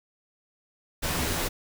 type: noise with comb filter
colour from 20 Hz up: pink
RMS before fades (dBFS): -28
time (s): 1.02-1.49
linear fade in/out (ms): 20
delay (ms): 12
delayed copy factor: +0.5
effects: none